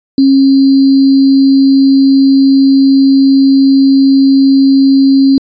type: tone with sample-and-hold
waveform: sine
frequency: 271.3 Hz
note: C#4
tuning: 37 cents flat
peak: -3 dBFS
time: 0.18-5.38 s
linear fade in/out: 2 ms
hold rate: 4410 Hz
effects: resampled to 16000 Hz